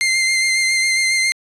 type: tone with vibrato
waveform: sawtooth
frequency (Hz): 2093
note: C7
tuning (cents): 0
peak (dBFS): -11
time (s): 0.01-1.32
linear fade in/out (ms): 0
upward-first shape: sine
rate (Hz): 7.3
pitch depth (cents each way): 19
effects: resampled to 24000 Hz